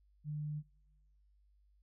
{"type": "tone", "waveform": "sine", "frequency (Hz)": 150, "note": "D3", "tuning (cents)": 37, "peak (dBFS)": -37, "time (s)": [0.24, 0.63], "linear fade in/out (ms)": 50, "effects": ["noise-tail reverb RT60 1.0 s tail -24 dB re dry", "added 50 Hz sine -66 dBFS peak until 1.82 s"]}